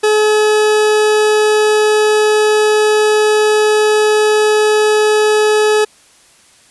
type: tone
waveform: 40% pulse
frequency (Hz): 426.2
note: G#4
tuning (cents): +45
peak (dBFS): -8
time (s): 0.03-5.85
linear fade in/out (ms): 10
effects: white hiss -47 dBFS RMS until 6.7 s + resampled to 24000 Hz